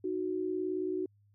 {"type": "tone pair together", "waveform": "sine", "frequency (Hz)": [311.1, 370], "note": ["D#4", "F#4"], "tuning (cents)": [0, 0], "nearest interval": "minor third", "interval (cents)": 300, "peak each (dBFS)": [-36, -32], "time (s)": [0.04, 1.06], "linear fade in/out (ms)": 5, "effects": ["added 102 Hz sine -63 dBFS peak until 1.34 s"]}